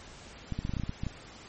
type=clicks; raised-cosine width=5 ms; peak=-20 dBFS; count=11; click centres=0.523 / 0.59 / 0.651 / 0.694 / 0.737 / 0.768 / 0.798 / 0.836 / 0.894 / 1.035 / 1.067 s; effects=pink hiss -49 dBFS RMS until 1.48 s + MP3 32 kbps